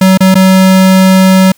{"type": "tone with dropouts", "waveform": "square", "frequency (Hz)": 188.7, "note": "F#3", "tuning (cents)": 34, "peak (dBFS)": -3, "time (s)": [0.01, 1.52], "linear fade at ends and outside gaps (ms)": 5, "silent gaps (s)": [[0.175, 0.205], [0.344, 0.353]], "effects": ["white hiss -48 dBFS RMS until 1.57 s"]}